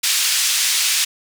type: band-pass noise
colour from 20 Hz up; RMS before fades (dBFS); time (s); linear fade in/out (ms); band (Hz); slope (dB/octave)
white; -18; 0.03-1.05; 10; 2300 to 7500; 12
effects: none